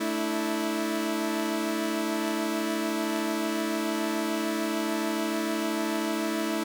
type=chord; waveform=sawtooth; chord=A suspended fourth; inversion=none; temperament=equal with one note detuned; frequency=220 / 293.7 / 326.6 Hz; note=A3 / D4 / E4; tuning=0 / 0 / -16 cents; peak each=-28 / -30 / -25 dBFS; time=0-6.64 s; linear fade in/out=10 ms; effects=none